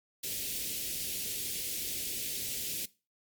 white band-stop noise, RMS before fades -36 dBFS, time 0.23-2.86 s, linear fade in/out 10 ms, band 480 to 2400 Hz, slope 24 dB/octave, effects noise-tail reverb RT60 0.3 s tail -20 dB re dry + Opus 48 kbps

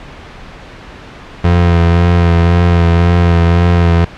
30% pulse tone with vibrato, 85.8 Hz, F2, 30 cents flat, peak -4 dBFS, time 1.44-4.05 s, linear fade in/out 5 ms, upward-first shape sine, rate 1.9 Hz, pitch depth 26 cents each way, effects pink hiss -32 dBFS RMS until 4.17 s + low-pass 3000 Hz 12 dB/octave

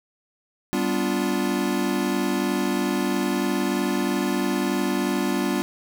square chord, G dominant seventh, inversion none, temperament equal with one note detuned, 196 / 246.9 / 290 / 349.2 Hz, G3 / B3 / D4 / F4, 0 / 0 / -22 / 0 cents, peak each -28 dBFS, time 0.73-5.62 s, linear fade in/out 0 ms, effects none

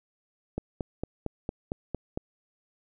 click train, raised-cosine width 2 ms, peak -17 dBFS, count 8, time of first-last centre 0.58-2.175 s, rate 4.39 Hz, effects none

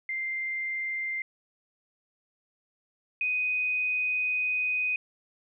sine tone pair in turn, 2093 / 2497 Hz, C7 / D#7, 0 / +6 cents, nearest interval minor third, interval 306 cents, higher second, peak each -29 / -25 dBFS, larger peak second, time 0.09-1.22 / 3.21-4.96 s, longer second, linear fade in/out 2 ms, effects none

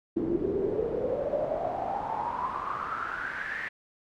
brown noise with band-pass filter sweep, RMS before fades -31 dBFS, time 0.16-3.69 s, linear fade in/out 10 ms, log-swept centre 320 to 1900 Hz, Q 9.5, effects none

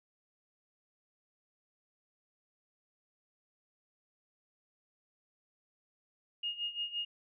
sine tone with tremolo, 2851 Hz, F7, 35 cents sharp, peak -32 dBFS, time 6.43-7.05 s, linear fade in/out 5 ms, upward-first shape sine, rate 5.8 Hz, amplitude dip 80%, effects none

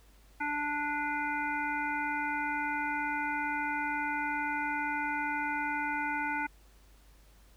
harmonic tone with a mistuned harmonic, 293.7 Hz, D4, in tune, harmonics 1 / 3 / 5 / 7 / 8, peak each -39 / -34 / -35 / -38 / -42 dBFS, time 0.4-6.47 s, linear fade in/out 10 ms, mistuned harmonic 8, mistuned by +52 cents, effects added 50 Hz sine -57 dBFS peak until 7.56 s + pink hiss -64 dBFS RMS until 7.56 s

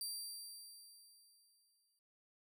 20% pulse tone with exponential decay, 4702 Hz, D8, 1 cent sharp, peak -34 dBFS, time 0.01-1.99 s, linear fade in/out 1 ms, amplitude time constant 430 ms, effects none

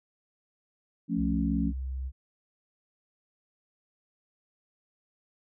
sine chord, F augmented, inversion none, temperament equal, 174.61 / 220 / 277.2 Hz, F3 / A3 / C#4, 0 / 0 / 0 cents, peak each -30 dBFS, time 1.08-1.73 s, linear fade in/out 50 ms
sine tone, 65.41 Hz, C2, in tune, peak -31 dBFS, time 1.16-2.12 s, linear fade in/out 50 ms
effects none

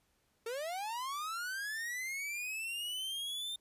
45% pulse linear sweep, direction up, 440 to 3623 Hz, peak -37 dBFS, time 0.46-3.56 s, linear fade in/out 5 ms, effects pink hiss -75 dBFS RMS until 3.6 s + resampled to 32000 Hz

